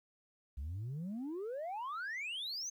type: exponential sweep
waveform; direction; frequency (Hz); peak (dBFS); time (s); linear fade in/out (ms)
sine; up; 63.8 to 6430; -36; 0.57-2.7; 10
effects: tanh soft clip ceiling -37 dBFS + 12-bit